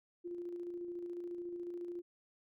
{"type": "tone with tremolo", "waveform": "sine", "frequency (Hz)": 349.2, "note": "F4", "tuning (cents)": 0, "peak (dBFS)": -39, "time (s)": [0.24, 2.02], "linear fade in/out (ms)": 20, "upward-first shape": "square", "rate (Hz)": 14, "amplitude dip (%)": 30, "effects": []}